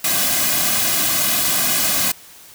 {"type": "noise with comb filter", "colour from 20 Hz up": "white", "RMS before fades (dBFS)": -18, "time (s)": [0.04, 2.12], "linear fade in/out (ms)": 5, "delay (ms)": 2.2, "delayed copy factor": -0.75, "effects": ["white hiss -43 dBFS RMS until 2.54 s"]}